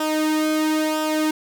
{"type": "tone with flanger", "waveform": "sawtooth", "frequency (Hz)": 310, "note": "D#4", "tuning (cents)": -6, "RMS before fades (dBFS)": -21, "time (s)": [0, 1.31], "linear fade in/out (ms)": 5, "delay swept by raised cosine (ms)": [0.46, 2.16], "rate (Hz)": 1, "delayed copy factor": -0.65, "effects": []}